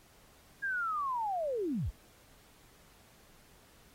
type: linear sweep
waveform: sine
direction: down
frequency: 1645 to 32.73 Hz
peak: -31 dBFS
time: 0.62-1.91 s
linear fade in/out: 20 ms
effects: pink hiss -62 dBFS RMS until 3.94 s + AAC 48 kbps